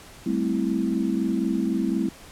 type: chord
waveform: sine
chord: A minor seventh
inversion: third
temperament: equal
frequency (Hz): 196 / 220 / 261.6 / 329.6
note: G3 / A3 / C4 / E4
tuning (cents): 0 / 0 / 0 / 0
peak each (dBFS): -27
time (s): 0.26-2.09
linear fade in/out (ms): 5
effects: pink hiss -46 dBFS RMS until 2.31 s + low-pass 12000 Hz 12 dB/octave